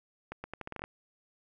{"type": "accelerating click train", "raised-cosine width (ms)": 0.5, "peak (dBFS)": -24, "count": 10, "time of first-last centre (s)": [0.32, 0.839], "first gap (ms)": 120, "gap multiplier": 0.8, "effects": []}